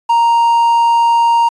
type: tone with quantisation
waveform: triangle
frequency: 932.3 Hz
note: A#5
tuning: in tune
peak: -6 dBFS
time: 0.09-1.49 s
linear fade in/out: 10 ms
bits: 6
effects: resampled to 22050 Hz